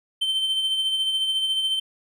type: tone with tremolo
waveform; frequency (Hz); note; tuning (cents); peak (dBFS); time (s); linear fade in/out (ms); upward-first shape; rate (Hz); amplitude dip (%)
triangle; 3100; G7; -20; -18; 0.21-1.8; 10; sine; 14; 40
effects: none